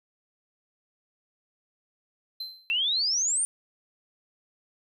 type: tone with exponential decay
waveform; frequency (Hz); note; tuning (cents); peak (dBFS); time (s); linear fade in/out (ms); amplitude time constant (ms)
triangle; 4094; C8; -38; -29; 2.4-2.76; 5; 77
type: exponential sweep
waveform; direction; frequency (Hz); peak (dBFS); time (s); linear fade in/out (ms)
sine; up; 2637 to 9300; -23; 2.7-3.45; 0
effects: none